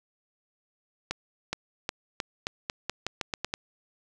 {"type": "accelerating click train", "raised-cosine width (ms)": 0.2, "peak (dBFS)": -12, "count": 12, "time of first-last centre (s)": [1.11, 3.539], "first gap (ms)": 420, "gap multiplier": 0.86, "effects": []}